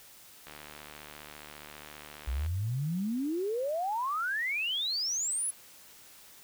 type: click train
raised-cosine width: 0.3 ms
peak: -29 dBFS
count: 150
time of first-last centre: 0.47-2.462 s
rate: 74.8 Hz
type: exponential sweep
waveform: sine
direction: up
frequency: 59 to 10980 Hz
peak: -29 dBFS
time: 2.27-5.51 s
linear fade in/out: 10 ms
effects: white hiss -54 dBFS RMS until 6.43 s